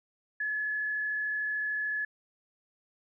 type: tone with frequency modulation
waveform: sine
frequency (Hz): 1708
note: G#6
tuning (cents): +48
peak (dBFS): -29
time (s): 0.4-2.05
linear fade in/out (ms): 5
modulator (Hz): 33.5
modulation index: 0.5
effects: none